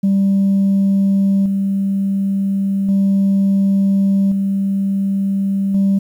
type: tone with tremolo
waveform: sine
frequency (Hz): 196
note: G3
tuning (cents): 0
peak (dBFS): -9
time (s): 0.03-5.99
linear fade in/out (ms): 10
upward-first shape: square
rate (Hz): 0.35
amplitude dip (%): 40
effects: tanh soft clip ceiling -9 dBFS + 8-bit